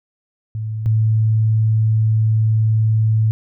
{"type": "tone pair in turn", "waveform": "sine", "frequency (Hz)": [109.3, 109.91], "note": ["A2", "A2"], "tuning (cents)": [-11, -1], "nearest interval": "unison", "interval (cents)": 10, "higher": "second", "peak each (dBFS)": [-21, -12], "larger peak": "second", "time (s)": [[0.55, 0.86], [0.86, 3.31]], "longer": "second", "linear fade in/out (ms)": 0, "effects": []}